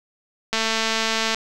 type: click train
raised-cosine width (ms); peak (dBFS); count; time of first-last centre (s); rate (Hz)
0.2; -5; 183; 0.53-1.346; 223
effects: none